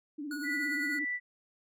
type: tone with vibrato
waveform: sine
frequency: 292.2 Hz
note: D4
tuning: 9 cents flat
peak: -36 dBFS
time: 0.18-1.05 s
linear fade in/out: 10 ms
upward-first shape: sine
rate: 17 Hz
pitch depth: 95 cents each way
type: tone with tremolo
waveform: square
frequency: 1458 Hz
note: F#6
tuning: 26 cents flat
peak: -37 dBFS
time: 0.31-0.99 s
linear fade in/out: 2 ms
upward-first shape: triangle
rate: 10 Hz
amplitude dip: 55%
type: tone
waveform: sine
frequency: 1971 Hz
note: B6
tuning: 4 cents flat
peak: -31 dBFS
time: 0.43-1.2 s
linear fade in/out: 50 ms
effects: none